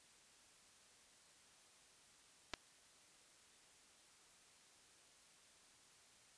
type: clicks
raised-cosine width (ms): 0.2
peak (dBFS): -25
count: 2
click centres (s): 2.536 / 2.539
effects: white hiss -67 dBFS RMS until 6.37 s + resampled to 22050 Hz